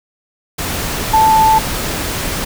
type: tone in noise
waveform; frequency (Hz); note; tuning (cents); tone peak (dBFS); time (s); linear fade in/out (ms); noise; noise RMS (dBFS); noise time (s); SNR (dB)
sine; 879; A5; -2; -7; 1.13-1.59; 10; pink; -20; 0.58-2.45; +10
effects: none